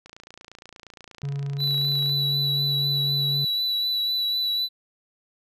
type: click train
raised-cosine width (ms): 0.2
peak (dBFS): -26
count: 59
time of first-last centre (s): 0.06-2.095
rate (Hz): 28.5
type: tone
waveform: triangle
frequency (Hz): 140.5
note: C#3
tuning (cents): +24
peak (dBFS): -24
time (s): 1.23-3.45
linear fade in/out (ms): 5
type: tone with vibrato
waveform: triangle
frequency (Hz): 3951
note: B7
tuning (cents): 0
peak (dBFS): -21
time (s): 1.58-4.69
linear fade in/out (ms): 50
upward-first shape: triangle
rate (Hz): 4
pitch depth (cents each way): 22
effects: none